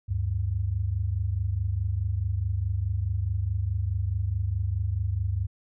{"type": "tone pair together", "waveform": "sine", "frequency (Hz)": [74.57, 99.3], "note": ["D2", "G2"], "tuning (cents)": [27, 23], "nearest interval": "perfect fourth", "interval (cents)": 496, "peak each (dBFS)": [-29, -26], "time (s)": [0.08, 5.47], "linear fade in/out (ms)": 20, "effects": []}